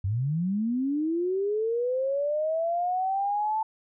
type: linear sweep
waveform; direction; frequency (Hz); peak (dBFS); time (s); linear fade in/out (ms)
sine; up; 90 to 885; -24; 0.04-3.63; 5
effects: none